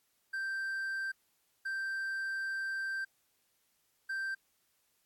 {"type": "tone bursts at uneven times", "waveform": "triangle", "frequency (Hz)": 1568, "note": "G6", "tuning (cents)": 0, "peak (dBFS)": -32, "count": 3, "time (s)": [[0.33, 1.12], [1.65, 3.05], [4.09, 4.35]], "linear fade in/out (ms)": 10, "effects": ["white hiss -75 dBFS RMS until 5.05 s", "AAC 64 kbps"]}